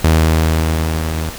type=tone with level ramp; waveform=sawtooth; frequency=79.8 Hz; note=D#2; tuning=44 cents sharp; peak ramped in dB=-4 to -15 dBFS; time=0.04-1.3 s; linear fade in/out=5 ms; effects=pink hiss -30 dBFS RMS until 1.38 s